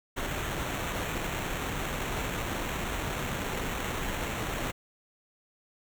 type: noise with sample-and-hold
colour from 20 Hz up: pink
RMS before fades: -33 dBFS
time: 0.16-4.72 s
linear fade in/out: 20 ms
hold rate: 4900 Hz
effects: none